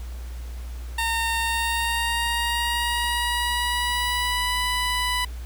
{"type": "tone with pitch glide", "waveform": "15% pulse", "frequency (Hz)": [915, 992.1], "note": ["A#5", "B5"], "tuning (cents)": [-32, 8], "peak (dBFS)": -16, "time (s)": [0.98, 5.25], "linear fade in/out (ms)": 5, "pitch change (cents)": 140, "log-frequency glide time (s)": [1.39, 4.59], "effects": ["added 60 Hz sine -31 dBFS peak until 5.45 s", "pink hiss -48 dBFS RMS until 5.45 s"]}